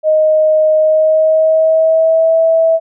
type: tone with pitch glide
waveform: sine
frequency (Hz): 622.3 to 652.5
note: D#5 to E5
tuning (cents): 0 to -18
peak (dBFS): -7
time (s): 0.03-2.8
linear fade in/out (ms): 50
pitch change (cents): +82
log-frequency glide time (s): 0.77-2.37
effects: none